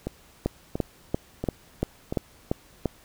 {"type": "two click trains", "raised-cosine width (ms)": 2, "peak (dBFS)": [-10, -15], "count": [8, 4], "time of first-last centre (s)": [[0.46, 2.857], [0.07, 2.125]], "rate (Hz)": [2.92, 1.46], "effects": ["pink hiss -55 dBFS RMS until 3.04 s"]}